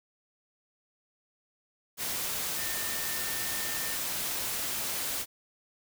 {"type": "tone in noise", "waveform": "sine", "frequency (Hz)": 1807, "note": "A6", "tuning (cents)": 46, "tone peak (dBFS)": -41, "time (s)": [2.55, 3.99], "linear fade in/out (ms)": 50, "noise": "white", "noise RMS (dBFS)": -33, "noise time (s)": [1.97, 5.26], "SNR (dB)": -11, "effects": []}